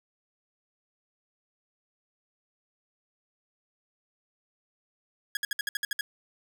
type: tone bursts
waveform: sawtooth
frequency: 1661.2 Hz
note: G#6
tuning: in tune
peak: -24 dBFS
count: 9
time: 5.35-6.01 s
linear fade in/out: 2 ms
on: 20 ms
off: 60 ms
effects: none